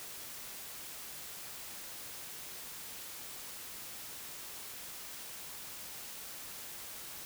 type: silence
effects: white hiss -46 dBFS RMS until 7.25 s